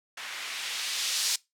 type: noise with low-pass filter sweep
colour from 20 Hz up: violet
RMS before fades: -32 dBFS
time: 0.17-1.36 s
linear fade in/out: 5 ms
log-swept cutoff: 1800 to 5400 Hz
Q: 1.1
effects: noise-tail reverb RT60 0.2 s tail -22 dB re dry